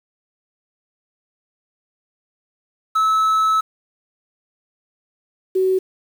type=tone pair in turn; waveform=triangle / sine; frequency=1300 / 376.1 Hz; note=E6 / F#4; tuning=-24 / +28 cents; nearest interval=octave + major sixth; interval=2148 cents; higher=first; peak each=-12 / -14 dBFS; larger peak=first; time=2.95-3.61 / 5.55-5.79 s; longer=first; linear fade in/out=10 ms; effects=7-bit